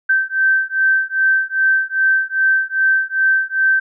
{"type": "beating tone pair", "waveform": "sine", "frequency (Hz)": [1552, 1554.5], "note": ["G6", "G6"], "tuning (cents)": [-18, -15], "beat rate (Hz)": 2.5, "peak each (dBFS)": -16, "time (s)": [0.09, 3.8], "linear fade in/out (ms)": 10, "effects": []}